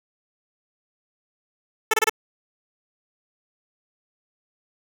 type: tone bursts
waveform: 10% pulse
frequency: 438.8 Hz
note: A4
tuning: 5 cents flat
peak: -8 dBFS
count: 4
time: 1.91-2.096 s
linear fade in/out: 5 ms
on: 27 ms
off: 26 ms
effects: none